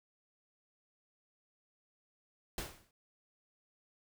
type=noise with exponential decay; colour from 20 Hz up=pink; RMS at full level=-37 dBFS; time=2.58-2.91 s; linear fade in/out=2 ms; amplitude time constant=70 ms; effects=none